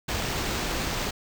pink noise with sample-and-hold, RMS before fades -29 dBFS, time 0.08-1.11 s, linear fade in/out 10 ms, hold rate 11025 Hz, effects none

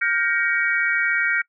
sine chord, G half-diminished seventh, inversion third, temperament just, 1411.2 / 1568 / 1881.6 / 2258 Hz, F6 / G6 / Bb6 / Db7, +18 / 0 / +16 / +31 cents, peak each -24 dBFS, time 0.01-1.42 s, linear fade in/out 10 ms, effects noise-tail reverb RT60 0.1 s tail -23 dB re dry

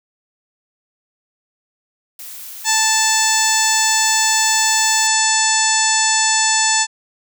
blue noise, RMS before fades -33 dBFS, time 2.19-5.07 s, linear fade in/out 2 ms
harmonic tone, 880 Hz, A5, in tune, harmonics 1 / 2 / 3 / 4 / 5 / 6 / 7 / 8 / 9, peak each -20 / -21 / -25 / -25 / -23 / -24 / -23 / -20 / -20 dBFS, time 2.64-6.87 s, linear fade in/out 50 ms
effects none

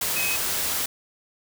sine tone in noise, 2540 Hz, D#7, 35 cents sharp, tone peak -26 dBFS, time 0.16-0.36 s, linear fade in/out 5 ms, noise white, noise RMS -26 dBFS, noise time 0.01-0.86 s, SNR -3 dB, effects none

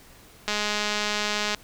click train, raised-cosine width 0.2 ms, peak -9 dBFS, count 224, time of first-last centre 0.48-1.547 s, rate 209 Hz, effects pink hiss -51 dBFS RMS until 1.63 s

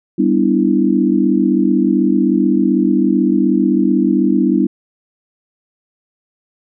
sine chord, E minor seventh, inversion first, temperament equal, 196 / 246.9 / 293.7 / 329.6 Hz, G3 / B3 / D4 / E4, 0 / 0 / 0 / 0 cents, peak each -16 dBFS, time 0.18-4.67 s, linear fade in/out 10 ms, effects none

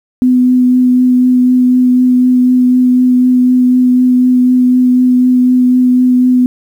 sine tone with vibrato, 251.2 Hz, B3, 30 cents sharp, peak -5 dBFS, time 0.22-6.46 s, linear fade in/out 0 ms, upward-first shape triangle, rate 4 Hz, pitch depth 13 cents each way, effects 7-bit

